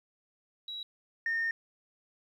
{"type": "tone pair in turn", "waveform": "sine", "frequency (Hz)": [3882, 1828.2], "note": ["B7", "A#6"], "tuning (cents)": [-31, -34], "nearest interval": "octave + minor second", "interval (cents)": 1303, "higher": "first", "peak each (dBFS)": [-37, -27], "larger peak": "second", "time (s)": [[0.68, 0.83], [1.26, 1.51]], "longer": "second", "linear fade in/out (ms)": 2, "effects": ["tanh soft clip ceiling -25 dBFS", "11-bit"]}